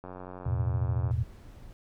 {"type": "click train", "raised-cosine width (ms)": 1, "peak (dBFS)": -28, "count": 99, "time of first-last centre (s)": [0.04, 1.11], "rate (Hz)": 91.6}
{"type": "chord", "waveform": "sine", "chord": "E suspended fourth", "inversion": "none", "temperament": "equal", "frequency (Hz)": [82.41, 110, 123.47], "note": ["E2", "A2", "B2"], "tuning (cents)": [0, 0, 0], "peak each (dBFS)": -30, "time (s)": [0.46, 1.24], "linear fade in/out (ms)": 5}
{"type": "noise", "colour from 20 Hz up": "brown", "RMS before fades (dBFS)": -47, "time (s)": [1.11, 1.73], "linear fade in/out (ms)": 0}
{"effects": []}